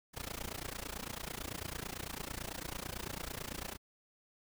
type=noise with amplitude modulation; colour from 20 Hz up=pink; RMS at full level=-39 dBFS; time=0.13-3.78 s; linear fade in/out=50 ms; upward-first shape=sine; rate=29 Hz; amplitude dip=95%; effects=none